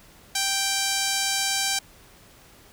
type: tone with band-pass filter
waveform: sawtooth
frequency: 784 Hz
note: G5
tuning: in tune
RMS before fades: -25 dBFS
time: 0.35-1.79 s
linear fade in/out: 5 ms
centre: 6500 Hz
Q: 0.96
effects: pink hiss -52 dBFS RMS until 2.72 s